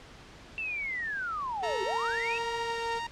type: linear two-way sweep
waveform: sine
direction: down then up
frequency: 2700 to 362.6 to 2700 Hz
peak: -31 dBFS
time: 0.58-2.38 s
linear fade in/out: 0 ms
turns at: 1.83 s
type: tone with pitch glide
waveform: sawtooth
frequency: 437.2 to 461.6 Hz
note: A4 to A#4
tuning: -11 to -17 cents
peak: -30 dBFS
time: 1.62-3 s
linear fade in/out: 20 ms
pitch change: +94 cents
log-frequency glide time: 1.76-2.03 s
type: tone with vibrato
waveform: sawtooth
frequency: 932.3 Hz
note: A#5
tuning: in tune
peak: -29 dBFS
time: 1.63-3.07 s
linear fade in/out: 5 ms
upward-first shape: sine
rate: 1.4 Hz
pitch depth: 12 cents each way
effects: pink hiss -50 dBFS RMS until 3.11 s + low-pass 5000 Hz 12 dB/octave